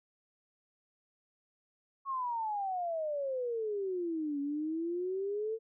sine exponential two-way sweep, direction down then up, 1108.7 to 280 to 453.8 Hz, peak -32 dBFS, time 2.05-5.59 s, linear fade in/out 50 ms, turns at 4.4 s, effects none

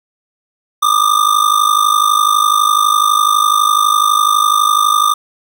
square ring-modulated tone, 1200 Hz, D6, 37 cents sharp, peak -7 dBFS, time 0.82-5.14 s, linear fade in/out 10 ms, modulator 26 Hz, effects none

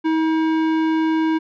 sine tone with tanh clipping, 319.3 Hz, D#4, 45 cents sharp, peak -18 dBFS, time 0.04-1.39 s, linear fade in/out 20 ms, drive 16 dB, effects none

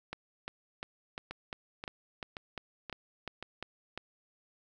two click trains, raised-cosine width 0.3 ms, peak -22 / -24 dBFS, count 12 / 5, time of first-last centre 0.13-3.976 / 1.31-3.426 s, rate 2.86 / 1.89 Hz, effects none

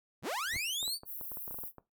sawtooth linear sweep, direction up, 55 to 4699 Hz, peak -30 dBFS, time 0.22-0.99 s, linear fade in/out 50 ms
brown noise with exponential growth, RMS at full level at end -39 dBFS, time 0.45-0.57 s, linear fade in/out 5 ms, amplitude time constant 26 ms
clicks, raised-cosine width 1 ms, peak -34 dBFS, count 12, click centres 0.829 / 0.879 / 1.034 / 1.212 / 1.318 / 1.372 / 1.479 / 1.51 / 1.544 / 1.587 / 1.637 / 1.783 s
pink high-pass noise, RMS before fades -42 dBFS, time 1.05-1.72 s, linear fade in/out 50 ms, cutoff 12000 Hz, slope 48 dB/octave
effects noise-tail reverb RT60 0.2 s tail -17 dB re dry

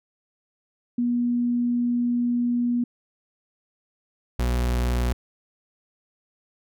sine / 40% pulse tone pair in turn, 241.3 / 60.74 Hz, B3 / B1, -40 / -28 cents, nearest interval 2 octaves, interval 2388 cents, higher first, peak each -20 dBFS, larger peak neither, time 0.98-2.84 / 4.39-5.13 s, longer first, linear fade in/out 5 ms, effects none

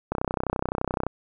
click train, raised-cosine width 1 ms, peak -11 dBFS, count 31, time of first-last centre 0.12-1.066 s, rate 31.7 Hz, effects none

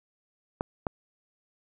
clicks, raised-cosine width 1 ms, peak -14 dBFS, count 2, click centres 0.609 / 0.868 s, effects none

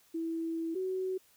sine tone pair in turn, 328.3 / 374.6 Hz, E4 / F#4, -7 / +21 cents, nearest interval major second, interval 228 cents, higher second, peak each -32 / -31 dBFS, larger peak second, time 0.14-0.75 / 0.75-1.18 s, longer first, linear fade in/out 10 ms, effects white hiss -65 dBFS RMS until 1.36 s

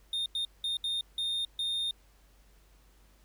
triangle tone bursts at uneven times, 3657 Hz, A#7, 34 cents flat, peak -28 dBFS, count 6, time 0.13-0.26 / 0.35-0.45 / 0.64-0.77 / 0.84-1.01 / 1.18-1.45 / 1.59-1.91 s, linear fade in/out 2 ms, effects added 49 Hz sine -59 dBFS peak until 3.24 s + pink hiss -66 dBFS RMS until 3.24 s

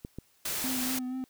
clicks, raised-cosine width 3 ms, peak -25 dBFS, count 2, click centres 0.049 / 0.186 s
white noise, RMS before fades -33 dBFS, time 0.45-0.99 s, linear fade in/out 5 ms
triangle tone with vibrato, 255.9 Hz, C4, 38 cents flat, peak -30 dBFS, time 0.64-1.24 s, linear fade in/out 0 ms, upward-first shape sine, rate 4.2 Hz, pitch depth 30 cents each way
effects white hiss -66 dBFS RMS until 1.29 s

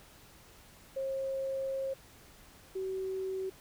sine tone pair in turn, 537 / 379.7 Hz, C5 / F#4, +45 / +45 cents, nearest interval tritone, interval 600 cents, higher first, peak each -32 / -33 dBFS, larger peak first, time 0.96-1.94 / 2.75-3.5 s, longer first, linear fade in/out 10 ms, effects pink hiss -57 dBFS RMS until 3.6 s

